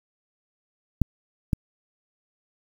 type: clicks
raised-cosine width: 5 ms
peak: -6 / -9 dBFS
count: 2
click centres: 1.017 / 1.532 s
effects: 7-bit